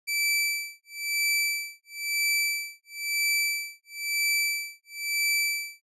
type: tone with tremolo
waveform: sawtooth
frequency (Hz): 2322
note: D7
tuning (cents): -20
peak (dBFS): -19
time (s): 0.07-5.83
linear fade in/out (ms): 20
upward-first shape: sine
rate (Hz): 1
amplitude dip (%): 100
effects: resampled to 32000 Hz